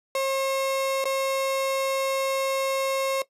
35% pulse tone with dropouts, 538 Hz, C5, 48 cents sharp, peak -21 dBFS, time 0.15-3.22 s, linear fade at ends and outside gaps 2 ms, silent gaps 1.042-1.054 s, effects noise-tail reverb RT60 0.1 s tail -17 dB re dry + resampled to 32000 Hz

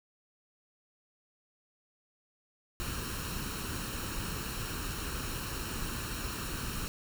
pink noise with comb filter, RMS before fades -37 dBFS, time 2.8-6.88 s, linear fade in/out 0 ms, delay 0.72 ms, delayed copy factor +0.6, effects none

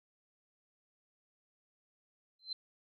sine tone with exponential growth, 4095 Hz, C8, 38 cents flat, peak -33 dBFS, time 2.39-2.53 s, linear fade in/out 5 ms, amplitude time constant 29 ms, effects none

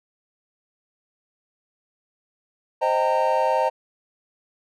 triangle chord, C minor seventh, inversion none, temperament equal with one note detuned, 523.3 / 622.3 / 784 / 915.8 Hz, C5 / Eb5 / G5 / Bb5, 0 / 0 / 0 / -31 cents, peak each -22 / -22 / -25 / -20 dBFS, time 2.81-3.7 s, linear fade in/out 20 ms, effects none

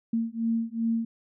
sine beating tone pair, 227 / 229.6 Hz, A#3 / A#3, -46 / -26 cents, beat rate 2.6 Hz, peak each -28 dBFS, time 0.13-1.05 s, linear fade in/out 5 ms, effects none

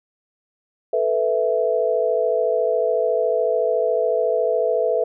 sine chord, A suspended second, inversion none, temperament equal, 440 / 493.9 / 659.3 Hz, A4 / B4 / E5, 0 / 0 / 0 cents, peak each -22 / -21 / -21 dBFS, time 0.93-5.04 s, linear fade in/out 5 ms, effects none

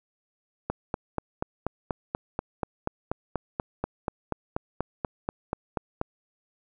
click train, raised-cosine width 1 ms, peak -13 dBFS, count 23, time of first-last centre 0.7-6.014 s, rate 4.14 Hz, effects none

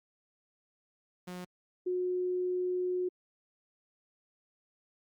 sawtooth / sine tone pair in turn, 180 / 363 Hz, F#3 / F#4, -47 / -33 cents, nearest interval octave, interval 1214 cents, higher second, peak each -36 / -29 dBFS, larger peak second, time 1.27-1.45 / 1.86-3.09 s, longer second, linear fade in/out 10 ms, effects Opus 48 kbps

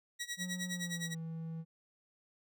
15% pulse tone with tremolo, 1918 Hz, A#6, 49 cents sharp, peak -30 dBFS, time 0.19-1.15 s, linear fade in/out 20 ms, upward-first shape sine, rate 9.7 Hz, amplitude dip 90%
triangle tone with pitch glide, 180.7 to 162.86 Hz, F#3 to E3, -41 to -21 cents, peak -37 dBFS, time 0.37-1.65 s, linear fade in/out 50 ms, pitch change -180 cents, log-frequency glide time 0.69-1.17 s
effects none

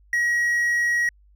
triangle tone, 1904 Hz, A#6, 36 cents sharp, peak -17 dBFS, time 0.13-1.09 s, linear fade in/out 2 ms, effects added 50 Hz sine -52 dBFS peak until 1.35 s

